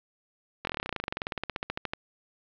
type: slowing click train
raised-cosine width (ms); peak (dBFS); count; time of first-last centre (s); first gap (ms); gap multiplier
0.3; -14; 29; 0.65-1.935; 22; 1.05
effects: low-pass 4000 Hz 12 dB/octave + 9-bit